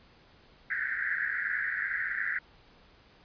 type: band-pass noise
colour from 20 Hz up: pink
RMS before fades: -32 dBFS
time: 0.7-2.39 s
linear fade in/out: 5 ms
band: 1500 to 2000 Hz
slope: 96 dB/octave
effects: pink hiss -59 dBFS RMS until 3.24 s + resampled to 11025 Hz